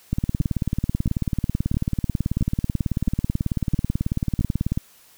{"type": "two click trains", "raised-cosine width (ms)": 5, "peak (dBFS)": [-9, -10], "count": [86, 7], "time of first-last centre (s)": [[0.13, 4.775], [0.41, 4.41]], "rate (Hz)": [18.3, 1.5], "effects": ["white hiss -53 dBFS RMS until 5.17 s"]}